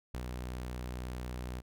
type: tone with ADSR envelope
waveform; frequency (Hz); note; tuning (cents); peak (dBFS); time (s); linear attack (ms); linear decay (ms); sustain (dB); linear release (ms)
sawtooth; 61.9; B1; +5; -32; 0.14-1.62; 3; 70; -2; 36
effects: none